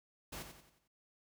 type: noise with echo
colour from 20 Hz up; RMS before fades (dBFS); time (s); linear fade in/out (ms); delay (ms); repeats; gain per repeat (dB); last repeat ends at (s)
pink; -45; 0.32-0.43; 10; 90; 5; -7; 0.88
effects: none